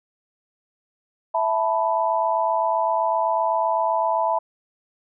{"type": "chord", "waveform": "sine", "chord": "E suspended fourth", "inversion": "none", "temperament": "equal", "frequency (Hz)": [659.3, 880, 987.8], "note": ["E5", "A5", "B5"], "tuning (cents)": [0, 0, 0], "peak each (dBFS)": -23, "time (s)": [1.34, 4.39], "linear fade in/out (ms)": 10, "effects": []}